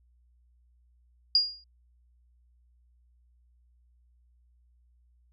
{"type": "tone with exponential decay", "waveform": "sine", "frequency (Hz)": 4839, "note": "D#8", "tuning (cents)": -49, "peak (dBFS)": -16, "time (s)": [1.35, 1.64], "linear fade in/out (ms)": 2, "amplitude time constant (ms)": 61, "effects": ["added 60 Hz sine -61 dBFS peak until 5.32 s"]}